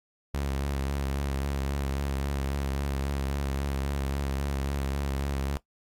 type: tone with vibrato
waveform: sawtooth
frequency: 69.1 Hz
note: C#2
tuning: 5 cents flat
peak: -24 dBFS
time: 0.34-5.57 s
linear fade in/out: 0 ms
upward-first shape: sine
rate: 3.7 Hz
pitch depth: 37 cents each way
effects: noise-tail reverb RT60 0.1 s tail -19 dB re dry + AAC 64 kbps